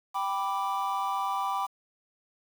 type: chord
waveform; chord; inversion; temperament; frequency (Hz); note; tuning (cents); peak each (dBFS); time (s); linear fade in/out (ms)
triangle; G major; none; equal; 784 / 987.8 / 1174.7; G5 / B5 / D6; 0 / 0 / 0; -30; 0.14-1.67; 20
effects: 8-bit